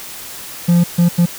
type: tone bursts at uneven times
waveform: triangle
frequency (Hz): 173.1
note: F3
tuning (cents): -15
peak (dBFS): -6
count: 3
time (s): 0.68-0.84 / 0.98-1.09 / 1.18-1.26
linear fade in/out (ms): 10
effects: white hiss -31 dBFS RMS until 1.38 s